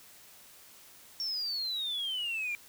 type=exponential sweep; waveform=sine; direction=down; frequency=5530 to 2355 Hz; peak=-30 dBFS; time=1.2-2.55 s; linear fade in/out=0 ms; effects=tanh soft clip ceiling -29 dBFS + white hiss -55 dBFS RMS until 2.68 s